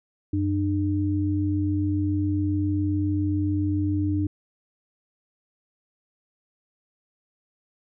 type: tone pair together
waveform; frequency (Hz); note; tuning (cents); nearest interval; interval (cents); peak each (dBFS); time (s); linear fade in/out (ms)
sine; 93.9 / 301.2; F#2 / D4; +26 / +44; octave + minor sixth; 2018; -24; 0.33-4.27; 5
effects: none